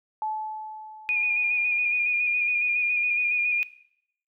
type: tone with exponential decay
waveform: sine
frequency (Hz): 865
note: A5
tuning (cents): -30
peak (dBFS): -25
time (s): 0.22-2.11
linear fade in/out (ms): 1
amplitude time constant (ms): 410
type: tone with vibrato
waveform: sine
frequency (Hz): 2440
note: D#7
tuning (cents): -34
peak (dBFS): -21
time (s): 1.09-3.63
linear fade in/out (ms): 0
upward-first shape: square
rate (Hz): 7.2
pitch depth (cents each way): 22
effects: noise-tail reverb RT60 0.7 s tail -19 dB re dry